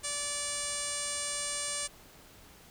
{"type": "tone with low-pass filter", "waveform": "5% pulse", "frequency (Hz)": 580, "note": "D5", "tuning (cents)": -22, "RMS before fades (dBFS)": -35, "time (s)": [0.03, 1.88], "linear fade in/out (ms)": 20, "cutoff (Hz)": 8900, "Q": 7, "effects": ["pink hiss -55 dBFS RMS until 2.7 s"]}